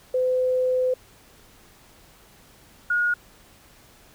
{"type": "tone pair in turn", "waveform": "sine", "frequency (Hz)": [509, 1439.7], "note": ["C5", "F#6"], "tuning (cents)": [-48, -48], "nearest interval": "octave + tritone", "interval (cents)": 1800, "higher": "second", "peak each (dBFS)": -19, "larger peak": "neither", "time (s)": [[0.14, 0.94], [2.9, 3.14]], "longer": "first", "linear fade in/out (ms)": 5, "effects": ["pink hiss -53 dBFS RMS until 4.14 s"]}